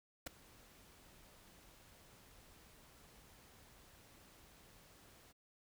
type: noise with ADSR envelope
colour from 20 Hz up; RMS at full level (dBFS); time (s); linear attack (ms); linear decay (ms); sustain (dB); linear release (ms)
pink; -40; 0.26-5.33; 10; 7; -23; 22
effects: none